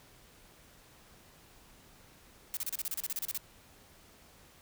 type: noise bursts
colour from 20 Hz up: blue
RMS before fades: -35 dBFS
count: 14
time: 2.54-3.375 s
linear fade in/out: 0 ms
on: 29 ms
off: 33 ms
effects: pink hiss -59 dBFS RMS until 4.61 s